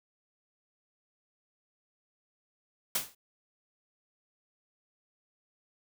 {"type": "noise with exponential decay", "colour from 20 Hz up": "white", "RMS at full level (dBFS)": -26, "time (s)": [2.95, 3.15], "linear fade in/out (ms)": 5, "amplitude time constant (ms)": 43, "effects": []}